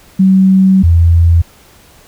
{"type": "tone pair in turn", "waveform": "sine", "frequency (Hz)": [190, 84.2], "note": ["F#3", "E2"], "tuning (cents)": [46, 37], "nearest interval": "octave + major second", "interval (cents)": 1409, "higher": "first", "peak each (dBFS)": -4, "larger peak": "neither", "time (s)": [[0.19, 0.83], [0.83, 1.42]], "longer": "first", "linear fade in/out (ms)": 10, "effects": ["pink hiss -43 dBFS RMS until 2.07 s"]}